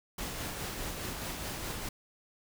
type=noise with tremolo; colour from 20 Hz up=pink; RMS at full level=-37 dBFS; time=0.18-1.89 s; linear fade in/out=5 ms; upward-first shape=sine; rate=4.8 Hz; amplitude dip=30%; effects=none